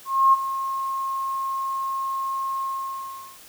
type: tone with ADSR envelope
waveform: sine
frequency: 1075 Hz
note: C6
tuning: 47 cents sharp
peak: -11 dBFS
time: 0.05-3.39 s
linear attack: 280 ms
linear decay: 24 ms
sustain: -13 dB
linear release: 770 ms
effects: white hiss -47 dBFS RMS until 3.48 s